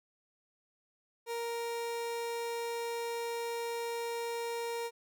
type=tone; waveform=30% pulse; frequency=467.3 Hz; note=A#4; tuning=4 cents sharp; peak=-32 dBFS; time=1.26-4.91 s; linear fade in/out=50 ms; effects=none